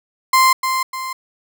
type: tone with echo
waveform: 35% pulse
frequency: 1044 Hz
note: C6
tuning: 4 cents flat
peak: -8 dBFS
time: 0.33-0.53 s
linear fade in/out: 5 ms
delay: 300 ms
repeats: 2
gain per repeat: -7 dB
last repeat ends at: 1.13 s
effects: none